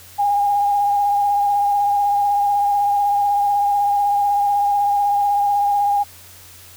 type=tone with vibrato; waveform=sine; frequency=813 Hz; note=G#5; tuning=37 cents flat; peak=-14 dBFS; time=0.18-6.04 s; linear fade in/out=20 ms; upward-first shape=triangle; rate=16 Hz; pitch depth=25 cents each way; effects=added 90 Hz sine -48 dBFS peak until 6.76 s + white hiss -43 dBFS RMS until 6.76 s